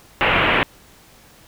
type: low-pass noise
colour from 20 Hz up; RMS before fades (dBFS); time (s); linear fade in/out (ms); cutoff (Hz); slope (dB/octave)
white; -17; 0.21-0.63; 0; 2900; 48
effects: pink hiss -49 dBFS RMS until 1.47 s